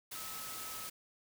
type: tone in noise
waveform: sine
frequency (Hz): 1289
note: E6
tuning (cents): -39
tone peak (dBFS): -50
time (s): 0.15-0.89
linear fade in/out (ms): 10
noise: white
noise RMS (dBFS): -44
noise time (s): 0.11-0.9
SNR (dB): -9
effects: none